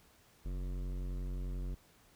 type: tone with hard clipping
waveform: sine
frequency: 45.7 Hz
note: F#1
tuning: 21 cents flat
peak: -38 dBFS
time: 0.45-1.75 s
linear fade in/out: 10 ms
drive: 15 dB
effects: pink hiss -65 dBFS RMS until 2.15 s